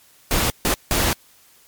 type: noise bursts at uneven times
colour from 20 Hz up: pink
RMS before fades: -19 dBFS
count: 3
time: 0.31-0.5 / 0.65-0.74 / 0.91-1.13 s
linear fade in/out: 0 ms
effects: white hiss -53 dBFS RMS until 1.67 s + MP3 96 kbps